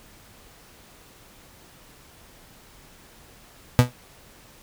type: tone with exponential decay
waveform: 35% pulse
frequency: 123.47 Hz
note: B2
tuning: in tune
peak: -6 dBFS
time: 3.79-3.92 s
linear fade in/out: 0 ms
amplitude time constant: 27 ms
effects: pink hiss -51 dBFS RMS until 4.62 s